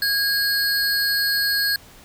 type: tone pair together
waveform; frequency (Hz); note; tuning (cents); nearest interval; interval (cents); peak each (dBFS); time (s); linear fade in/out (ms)
square; 1637 / 4348; G#6 / C#8; -25 / -34; octave + perfect fourth; 1691; -22; 0.02-1.76; 2
effects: pink hiss -47 dBFS RMS until 2.04 s